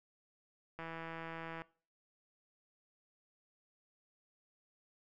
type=click train; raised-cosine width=0.5 ms; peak=-30 dBFS; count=137; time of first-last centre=0.79-1.619 s; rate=164 Hz; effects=noise-tail reverb RT60 0.4 s tail -21 dB re dry